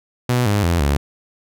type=tone with pitch steps; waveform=sawtooth; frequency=123.47 / 102.63 / 85.31 / 70.91 Hz; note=B2 / G#2 / F2 / C#2; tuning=0 / -20 / -40 / +40 cents; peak=-11 dBFS; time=0.29-0.97 s; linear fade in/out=5 ms; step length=170 ms; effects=none